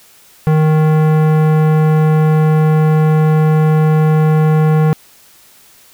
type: tone with tanh clipping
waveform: sine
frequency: 155.56 Hz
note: D#3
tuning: in tune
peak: -10 dBFS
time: 0.47-4.93 s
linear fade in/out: 0 ms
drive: 18 dB
effects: white hiss -45 dBFS RMS until 5.93 s